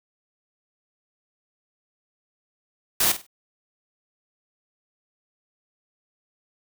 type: noise with echo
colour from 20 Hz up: white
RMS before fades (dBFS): -20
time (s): 3-3.12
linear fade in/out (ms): 5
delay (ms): 49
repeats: 3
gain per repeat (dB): -12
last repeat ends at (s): 3.267
effects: none